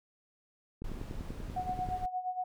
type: click train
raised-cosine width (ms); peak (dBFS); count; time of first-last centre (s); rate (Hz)
3; -28; 12; 0.82-1.888; 10.3
type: noise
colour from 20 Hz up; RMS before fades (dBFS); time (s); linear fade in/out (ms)
brown; -41; 0.84-2.06; 5
type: tone with tremolo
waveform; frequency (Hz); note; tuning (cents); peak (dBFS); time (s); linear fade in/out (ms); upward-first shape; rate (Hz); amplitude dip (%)
sine; 735; F#5; -12; -30; 1.56-2.44; 5; sine; 8.6; 75
effects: none